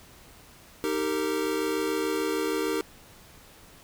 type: chord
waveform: square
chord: Eb major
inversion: none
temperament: equal with one note detuned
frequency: 311.1 / 392 / 458.7 Hz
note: Eb4 / G4 / Bb4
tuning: 0 / 0 / -28 cents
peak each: -31 dBFS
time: 0.84-2.81 s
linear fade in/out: 0 ms
effects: pink hiss -52 dBFS RMS until 3.83 s